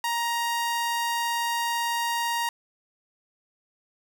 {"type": "tone", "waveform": "sawtooth", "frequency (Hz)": 938, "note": "A#5", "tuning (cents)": 11, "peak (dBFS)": -21, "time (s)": [0.04, 2.49], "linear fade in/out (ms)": 2, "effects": []}